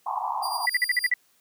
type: band-pass noise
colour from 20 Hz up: pink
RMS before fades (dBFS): -29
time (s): 0.06-0.66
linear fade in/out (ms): 5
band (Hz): 730 to 1100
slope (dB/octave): 96
type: tone with tremolo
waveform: sawtooth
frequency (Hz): 4796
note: D8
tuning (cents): +36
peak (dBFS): -26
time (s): 0.42-1.1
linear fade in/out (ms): 20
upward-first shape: sine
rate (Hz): 10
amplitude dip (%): 55
type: tone bursts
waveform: sine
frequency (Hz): 1975.5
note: B6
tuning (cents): 0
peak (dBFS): -18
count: 7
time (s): 0.67-1.139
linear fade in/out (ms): 2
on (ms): 25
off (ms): 49
effects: white hiss -64 dBFS RMS until 1.4 s + high-pass 100 Hz 12 dB/octave